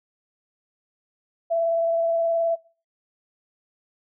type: tone with vibrato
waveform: sine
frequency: 667 Hz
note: E5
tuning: 20 cents sharp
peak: -19 dBFS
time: 1.5-2.56 s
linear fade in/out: 20 ms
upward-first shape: sine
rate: 19 Hz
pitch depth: 13 cents each way
effects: noise-tail reverb RT60 0.4 s tail -23 dB re dry